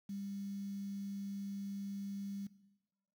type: tone with quantisation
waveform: sine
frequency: 198.8 Hz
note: G3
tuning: 25 cents sharp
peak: -40 dBFS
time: 0.09-2.47 s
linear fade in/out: 5 ms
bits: 10
effects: noise-tail reverb RT60 1.0 s tail -17 dB re dry